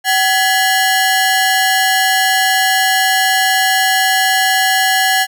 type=ring-modulated tone; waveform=sawtooth; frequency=1225 Hz; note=D#6; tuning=27 cents flat; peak=-4 dBFS; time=0.04-5.27 s; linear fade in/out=50 ms; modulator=462 Hz; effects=none